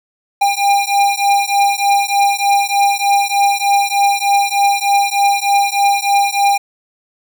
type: beating tone pair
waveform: square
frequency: 800 / 803.3 Hz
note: G5 / G5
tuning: +35 / +42 cents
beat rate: 3.3 Hz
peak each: -15 dBFS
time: 0.41-6.58 s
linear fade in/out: 10 ms
effects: none